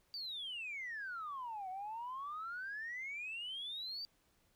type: exponential two-way sweep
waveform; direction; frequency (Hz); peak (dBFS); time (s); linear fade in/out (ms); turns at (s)
sine; down then up; 4699 to 732 to 4699; -40; 0.14-4.05; 0; 1.69
effects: tanh soft clip ceiling -37 dBFS + pink hiss -74 dBFS RMS until 4.55 s